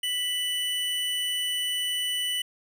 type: tone pair together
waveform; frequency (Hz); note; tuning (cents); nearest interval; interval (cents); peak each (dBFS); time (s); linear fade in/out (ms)
square; 1975.5 / 2973; B6 / F#7; 0 / +8; perfect fifth; 708; -37 / -27; 0.03-2.42; 5
effects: none